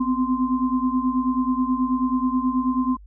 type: tone cluster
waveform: sine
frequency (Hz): 250.5 / 259.8 / 1042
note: B3 / C4 / C6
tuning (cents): +25 / -12 / -7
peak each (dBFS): -22 / -23 / -27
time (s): 0-2.97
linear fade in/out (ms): 10
effects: added 50 Hz sine -42 dBFS peak until 3.06 s